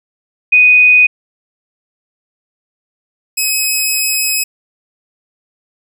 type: tone pair in turn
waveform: sine / 10% pulse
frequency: 2489 / 2549 Hz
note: D#7 / D#7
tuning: 0 / +41 cents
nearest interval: unison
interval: 41 cents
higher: second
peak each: -4 dBFS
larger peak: neither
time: 0.52-1.07 / 3.37-4.44 s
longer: second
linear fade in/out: 10 ms
effects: none